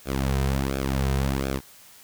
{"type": "tone with flanger", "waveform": "sawtooth", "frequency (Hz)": 67.3, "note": "C2", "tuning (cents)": 49, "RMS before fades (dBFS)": -25, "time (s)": [0.05, 1.61], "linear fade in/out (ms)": 50, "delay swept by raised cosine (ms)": [1, 3.6], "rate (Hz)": 1.4, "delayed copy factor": -0.75, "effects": ["white hiss -50 dBFS RMS until 2.03 s"]}